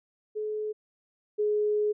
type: tone pair in turn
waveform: sine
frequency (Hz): 427.1 / 420.2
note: G#4 / G#4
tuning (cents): +48 / +20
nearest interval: unison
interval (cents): 28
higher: first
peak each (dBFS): -29 / -23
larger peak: second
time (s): 0.35-0.73 / 1.38-1.93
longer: second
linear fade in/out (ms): 20
effects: none